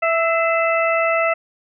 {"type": "harmonic tone with a mistuned harmonic", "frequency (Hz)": 659.3, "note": "E5", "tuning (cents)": 0, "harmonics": [1, 2, 3, 4], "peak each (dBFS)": [-18, -21, -23, -24], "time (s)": [0.02, 1.34], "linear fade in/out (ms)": 10, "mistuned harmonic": 3, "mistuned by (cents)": 49, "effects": []}